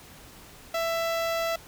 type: tone with notch filter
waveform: sawtooth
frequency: 664 Hz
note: E5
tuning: 12 cents sharp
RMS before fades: -28 dBFS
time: 0.74-1.56 s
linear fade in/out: 5 ms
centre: 9300 Hz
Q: 1.2
effects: pink hiss -49 dBFS RMS until 1.67 s